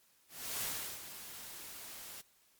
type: noise with ADSR envelope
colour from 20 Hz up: white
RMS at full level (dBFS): -37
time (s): 0.28-2.22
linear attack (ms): 340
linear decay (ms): 380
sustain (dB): -11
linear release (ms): 18
effects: white hiss -69 dBFS RMS until 2.59 s + MP3 96 kbps